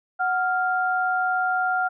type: tone pair together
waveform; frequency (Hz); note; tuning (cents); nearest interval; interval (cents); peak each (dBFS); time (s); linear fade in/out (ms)
sine; 740 / 1396.9; F#5 / F6; 0 / 0; major seventh; 1100; -23; 0.19-1.89; 20
effects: none